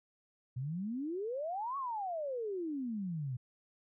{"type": "exponential two-way sweep", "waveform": "sine", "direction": "up then down", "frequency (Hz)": [120, 1134, 120], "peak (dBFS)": -35, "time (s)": [0.56, 3.37], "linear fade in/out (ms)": 10, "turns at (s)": 1.77, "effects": []}